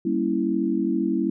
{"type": "chord", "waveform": "sine", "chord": "G diminished seventh", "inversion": "none", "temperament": "equal with one note detuned", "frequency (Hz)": [196, 234.6, 277.2, 329.6], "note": ["G3", "Bb3", "Db4", "Fb4"], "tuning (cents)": [0, 11, 0, 0], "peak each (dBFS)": [-27, -27, -27, -24], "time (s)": [0.05, 1.3], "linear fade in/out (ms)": 5, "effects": []}